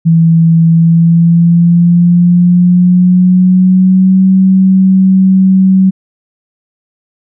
sine tone with pitch glide, 164.81 to 189.32 Hz, E3 to F#3, 0 to +40 cents, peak -3 dBFS, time 0.05-5.91 s, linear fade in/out 20 ms, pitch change +240 cents, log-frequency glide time 0.68-4.25 s, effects none

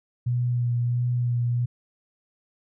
sine tone with vibrato, 121.4 Hz, B2, 29 cents flat, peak -21 dBFS, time 0.26-1.66 s, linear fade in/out 10 ms, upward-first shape sine, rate 1.5 Hz, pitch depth 18 cents each way, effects none

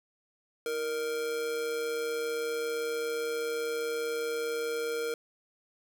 square tone with amplitude modulation, 466.2 Hz, A#4, in tune, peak -29 dBFS, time 0.66-5.14 s, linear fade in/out 2 ms, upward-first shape sine, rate 145 Hz, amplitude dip 45%, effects none

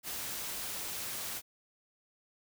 white noise, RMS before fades -39 dBFS, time 0.03-1.42 s, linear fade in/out 50 ms, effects none

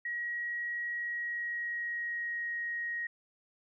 sine tone with pitch glide, 1904 to 1883.2 Hz, A#6 to A#6, +36 to +17 cents, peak -33 dBFS, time 0.05-3.07 s, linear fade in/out 5 ms, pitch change -19 cents, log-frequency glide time 0.9-2.55 s, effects none

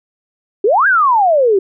sine exponential two-way sweep, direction up then down, 370 to 1654 to 370 Hz, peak -8 dBFS, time 0.64-1.59 s, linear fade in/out 5 ms, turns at 0.87 s, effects none

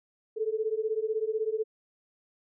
sine beating tone pair, 430 / 446 Hz, A4 / A4, -40 / +23 cents, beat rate 16 Hz, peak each -30 dBFS, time 0.36-1.64 s, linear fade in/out 20 ms, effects none

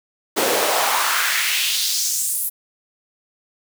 pink noise with high-pass filter sweep, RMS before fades -20 dBFS, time 0.36-2.5 s, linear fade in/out 20 ms, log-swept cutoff 350 to 12000 Hz, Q 2.2, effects none

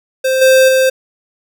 square tone with level steps, 523.3 Hz, C5, in tune, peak -12 / -6 / -9 dBFS, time 0.24-0.9 s, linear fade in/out 10 ms, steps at 0.41 / 0.68 s, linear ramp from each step 10 ms, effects none

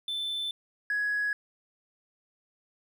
triangle tone pair in turn, 3528 / 1672.7 Hz, A7 / G#6, +4 / +12 cents, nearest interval octave + minor second, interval 1292 cents, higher first, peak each -28 / -23 dBFS, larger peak second, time 0.08-0.51 / 0.9-1.33 s, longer neither, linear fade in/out 2 ms, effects tanh soft clip ceiling -23 dBFS

